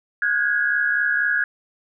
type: tone cluster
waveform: sine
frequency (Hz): 1451 / 1596 / 1660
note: F#6 / G6 / G#6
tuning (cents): -34 / +31 / -1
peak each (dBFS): -22 / -27 / -20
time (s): 0.22-1.44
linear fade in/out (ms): 2
effects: none

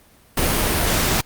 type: noise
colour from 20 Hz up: pink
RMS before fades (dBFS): -19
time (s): 0.37-1.21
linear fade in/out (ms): 5
effects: pink hiss -52 dBFS RMS until 1.25 s + Opus 32 kbps

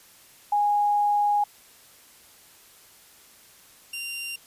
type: tone pair in turn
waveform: sine / sawtooth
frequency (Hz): 825 / 2775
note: G#5 / F7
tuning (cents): -12 / -12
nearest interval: octave + major sixth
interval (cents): 2100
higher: second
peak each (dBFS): -19 / -28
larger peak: first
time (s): 0.52-1.44 / 3.93-4.36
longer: first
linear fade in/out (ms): 5
effects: white hiss -53 dBFS RMS until 4.46 s + resampled to 32000 Hz

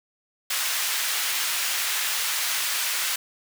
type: high-pass noise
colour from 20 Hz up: pink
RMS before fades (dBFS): -26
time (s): 0.5-3.16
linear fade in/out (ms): 5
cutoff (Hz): 1700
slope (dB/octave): 12
effects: none

